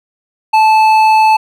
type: tone with hard clipping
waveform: sine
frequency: 873 Hz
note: A5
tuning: 14 cents flat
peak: -7 dBFS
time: 0.53-1.37 s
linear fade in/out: 10 ms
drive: 8 dB
effects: none